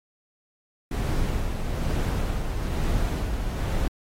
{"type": "noise with tremolo", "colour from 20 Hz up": "brown", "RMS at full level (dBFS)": -24, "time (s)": [0.91, 3.88], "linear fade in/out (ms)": 5, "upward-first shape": "sine", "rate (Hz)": 1.1, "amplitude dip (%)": 40, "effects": ["AAC 48 kbps"]}